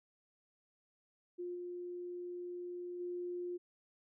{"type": "tone with level steps", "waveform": "sine", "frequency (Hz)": 354.1, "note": "F4", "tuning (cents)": 24, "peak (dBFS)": [-39, -41, -38], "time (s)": [1.38, 3.58], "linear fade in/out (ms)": 20, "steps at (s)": [1.54, 2.99], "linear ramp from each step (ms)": 20, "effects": []}